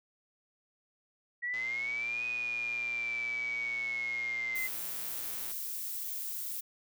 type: linear two-way sweep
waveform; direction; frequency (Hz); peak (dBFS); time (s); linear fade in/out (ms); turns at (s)
sine; up then down; 1914 to 2489 to 2055; -32; 1.42-4.68; 20; 2.25
type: click train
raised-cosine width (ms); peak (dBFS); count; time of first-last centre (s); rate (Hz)
0.2; -31; 470; 1.54-5.515; 118
type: noise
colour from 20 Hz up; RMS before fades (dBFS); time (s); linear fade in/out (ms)
violet; -38; 4.55-6.61; 10
effects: none